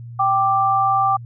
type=tone pair together; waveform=sine; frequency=781 / 1177.9 Hz; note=G5 / D6; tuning=-7 / +5 cents; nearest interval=perfect fifth; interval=712 cents; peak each=-17 dBFS; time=0.19-1.17 s; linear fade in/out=10 ms; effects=added 118 Hz sine -32 dBFS peak until 1.25 s